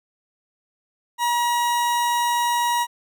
40% pulse tone, 956 Hz, A#5, 43 cents sharp, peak -18 dBFS, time 1.18-2.87 s, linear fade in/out 50 ms, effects none

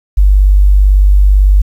sine tone, 49 Hz, G1, in tune, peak -3 dBFS, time 0.17-1.62 s, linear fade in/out 10 ms, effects 7-bit

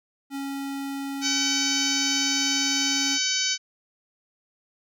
square tone, 276.1 Hz, C#4, 7 cents flat, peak -30 dBFS, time 0.3-3.19 s, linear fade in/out 50 ms
harmonic tone, 760 Hz, F#5, 46 cents sharp, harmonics 2 / 3 / 4 / 5 / 6 / 7 / 8 / 9, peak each -34 / -32 / -30 / -33 / -29 / -31 / -28 / -34 dBFS, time 1.21-3.58 s, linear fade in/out 50 ms
effects none

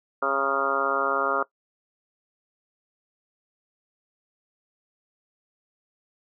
harmonic tone with a mistuned harmonic, 137 Hz, C#3, 20 cents flat, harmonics 2 / 3 / 4 / 5 / 6 / 7 / 8 / 9 / 10, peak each -38 / -32 / -29 / -33 / -37 / -32 / -33 / -27 / -28 dBFS, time 0.22-1.43 s, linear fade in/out 5 ms, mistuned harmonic 10, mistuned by +26 cents, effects noise-tail reverb RT60 0.1 s tail -19 dB re dry

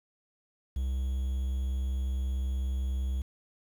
triangle tone with quantisation, 65.41 Hz, C2, in tune, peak -26 dBFS, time 0.76-3.22 s, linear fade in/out 5 ms, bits 9, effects none

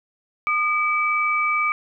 sine tone pair together, 1219 / 2301 Hz, D#6 / D7, -36 / -36 cents, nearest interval major seventh, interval 1100 cents, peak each -21 dBFS, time 0.47-1.72 s, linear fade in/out 0 ms, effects none

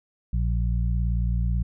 harmonic tone, 58.27 Hz, A#1, in tune, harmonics 1 / 2 / 3, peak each -22 / -28 / -32 dBFS, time 0.33-1.63 s, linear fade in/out 5 ms, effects none

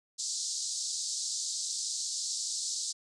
white band-pass noise, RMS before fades -35 dBFS, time 0.18-2.93 s, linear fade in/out 20 ms, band 4100 to 8100 Hz, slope 48 dB/octave, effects resampled to 24000 Hz

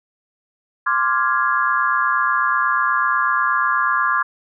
sine chord, D half-diminished seventh, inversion third, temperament equal, 1046.5 / 1174.7 / 1396.9 / 1661.2 Hz, C6 / D6 / F6 / Ab6, 0 / 0 / 0 / 0 cents, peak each -21 / -20 / -22 / -21 dBFS, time 0.86-4.23 s, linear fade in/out 10 ms, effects none

